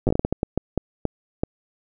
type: slowing click train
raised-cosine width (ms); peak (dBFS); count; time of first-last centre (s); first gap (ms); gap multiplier
2; -7; 14; 0.07-1.435; 8; 1.38
effects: none